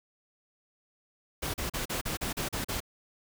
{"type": "noise bursts", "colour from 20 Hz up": "pink", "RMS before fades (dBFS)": -33, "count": 9, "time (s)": [1.42, 2.804], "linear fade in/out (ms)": 10, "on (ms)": 120, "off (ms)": 38, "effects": []}